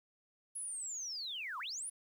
sine linear two-way sweep, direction down then up, 10548 to 948 to 10548 Hz, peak -39 dBFS, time 0.55-1.9 s, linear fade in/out 10 ms, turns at 1.59 s, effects 11-bit

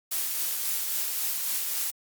blue noise with tremolo, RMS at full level -28 dBFS, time 0.11-1.91 s, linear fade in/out 10 ms, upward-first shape sine, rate 3.7 Hz, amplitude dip 25%, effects Opus 48 kbps

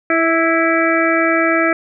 harmonic tone with a mistuned harmonic, 329.6 Hz, E4, in tune, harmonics 1 / 2 / 4 / 5 / 6 / 7, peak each -17 / -18 / -19 / -21 / -21 / -21 dBFS, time 0.1-1.73 s, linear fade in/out 2 ms, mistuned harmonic 2, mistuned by -17 cents, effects none

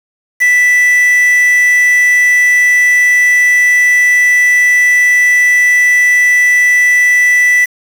triangle tone with quantisation, 1975.5 Hz, B6, in tune, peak -4 dBFS, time 0.4-7.66 s, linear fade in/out 20 ms, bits 4, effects none

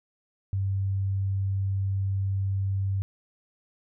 sine tone, 97.3 Hz, G2, 12 cents flat, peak -24 dBFS, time 0.53-3.02 s, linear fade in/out 0 ms, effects none

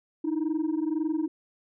sine tone pair together, 303.2 / 325.1 Hz, D#4 / E4, -45 / -24 cents, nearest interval minor second, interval 121 cents, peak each -26 dBFS, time 0.24-1.28 s, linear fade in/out 10 ms, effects tanh soft clip ceiling -22 dBFS

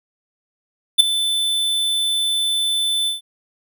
square tone with ADSR envelope, 3520 Hz, A7, in tune, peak -4 dBFS, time 0.98-3.21 s, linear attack 21 ms, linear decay 10 ms, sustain -14 dB, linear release 140 ms, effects none

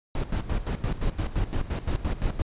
brown noise with tremolo, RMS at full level -25 dBFS, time 0.15-2.42 s, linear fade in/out 2 ms, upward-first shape square, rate 5.8 Hz, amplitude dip 75%, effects resampled to 8000 Hz

